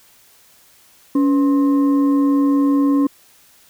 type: tone with frequency modulation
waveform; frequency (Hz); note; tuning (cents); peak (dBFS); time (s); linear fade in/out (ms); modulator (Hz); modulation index
sine; 281; C#4; +24; -12; 1.15-3.07; 5; 779; 0.32
effects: white hiss -51 dBFS RMS until 3.69 s